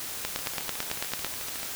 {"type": "two click trains", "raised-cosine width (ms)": 0.2, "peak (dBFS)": [-19, -11], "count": [18, 10], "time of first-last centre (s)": [[0.39, 1.631], [0.25, 1.247]], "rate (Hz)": [13.7, 9.03], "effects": ["white hiss -36 dBFS RMS until 1.75 s"]}